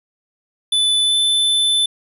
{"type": "tone with pitch glide", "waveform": "square", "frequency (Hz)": [3494, 3520], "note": ["A7", "A7"], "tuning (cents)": [-13, 0], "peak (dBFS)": -14, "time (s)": [0.72, 1.86], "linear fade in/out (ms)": 5, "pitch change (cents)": 13, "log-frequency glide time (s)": [1.04, 1.15], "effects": ["resampled to 32000 Hz"]}